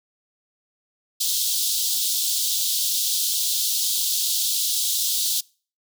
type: high-pass noise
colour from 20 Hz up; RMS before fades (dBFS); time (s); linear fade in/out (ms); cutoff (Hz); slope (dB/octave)
pink; -23; 1.2-5.41; 10; 3400; 48
effects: noise-tail reverb RT60 0.4 s tail -25 dB re dry